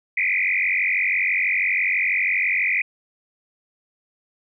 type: tone with frequency modulation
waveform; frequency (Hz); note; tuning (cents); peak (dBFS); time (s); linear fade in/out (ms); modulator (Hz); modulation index
sine; 2217; C#7; 0; -18; 0.17-2.82; 5; 46.1; 5.5
effects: none